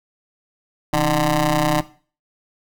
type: ring-modulated tone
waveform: 15% pulse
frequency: 146.83 Hz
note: D3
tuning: in tune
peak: -7 dBFS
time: 0.93-1.81 s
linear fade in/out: 5 ms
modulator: 456 Hz
effects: noise-tail reverb RT60 0.4 s tail -17 dB re dry